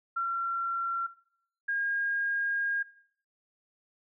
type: tone pair in turn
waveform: sine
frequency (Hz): 1365 / 1623.3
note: F6 / G#6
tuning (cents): -40 / -40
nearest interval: minor third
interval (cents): 300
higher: second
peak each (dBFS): -27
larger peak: neither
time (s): 0.16-1.07 / 1.68-2.83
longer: second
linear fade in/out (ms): 10
effects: noise-tail reverb RT60 0.6 s tail -19 dB re dry